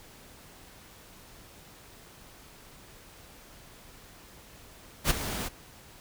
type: noise with ADSR envelope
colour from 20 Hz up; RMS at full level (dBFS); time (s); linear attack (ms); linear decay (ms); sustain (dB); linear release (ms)
pink; -22; 5.04-5.49; 65; 12; -12; 19
effects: pink hiss -52 dBFS RMS until 6 s